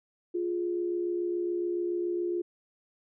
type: tone pair together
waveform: sine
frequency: 350.2 / 417.3 Hz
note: F4 / G#4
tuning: +5 / +8 cents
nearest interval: minor third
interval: 303 cents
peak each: -28 / -37 dBFS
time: 0.34-2.42 s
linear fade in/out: 10 ms
effects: none